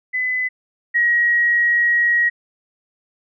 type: tone pair in turn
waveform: sine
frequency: 2011 / 1898.1 Hz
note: B6 / A#6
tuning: +31 / +31 cents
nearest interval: minor second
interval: 100 cents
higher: first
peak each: -18 / -13 dBFS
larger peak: second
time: 0.13-0.49 / 0.94-2.3 s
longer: second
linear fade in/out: 20 ms
effects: none